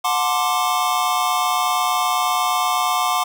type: chord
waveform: square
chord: D dominant seventh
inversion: first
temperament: equal with one note detuned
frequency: 729.8 / 880 / 1046.5 / 1174.7 Hz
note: F#5 / A5 / C6 / D6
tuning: -24 / 0 / 0 / 0 cents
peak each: -23 / -27 / -23 / -23 dBFS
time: 0.04-3.24 s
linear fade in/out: 10 ms
effects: none